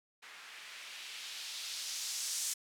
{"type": "noise with low-pass filter sweep", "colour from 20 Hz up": "violet", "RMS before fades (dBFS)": -42, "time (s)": [0.22, 2.54], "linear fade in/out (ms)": 10, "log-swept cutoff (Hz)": [1700, 7300], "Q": 1.3, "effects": []}